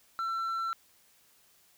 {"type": "tone with tanh clipping", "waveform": "sine", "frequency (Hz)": 1345, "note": "E6", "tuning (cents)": 34, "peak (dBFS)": -31, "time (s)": [0.19, 0.73], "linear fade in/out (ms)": 0, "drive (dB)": 4, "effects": ["white hiss -64 dBFS RMS until 1.77 s"]}